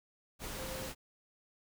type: tone in noise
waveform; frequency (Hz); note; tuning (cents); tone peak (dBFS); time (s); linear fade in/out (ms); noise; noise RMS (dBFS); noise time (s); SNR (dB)
sine; 523.3; C5; 0; -44; 0.56-0.9; 50; pink; -42; 0.39-0.95; -5
effects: none